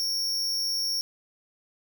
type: tone with amplitude modulation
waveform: 45% pulse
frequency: 5500 Hz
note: F8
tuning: 27 cents flat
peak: -23 dBFS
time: 0-1.01 s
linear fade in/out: 0 ms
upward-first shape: sine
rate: 256 Hz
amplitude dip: 65%
effects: 9-bit